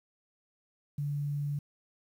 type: tone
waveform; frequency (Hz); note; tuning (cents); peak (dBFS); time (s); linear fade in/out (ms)
sine; 144.5; D3; -28; -30; 0.98-1.59; 5
effects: 10-bit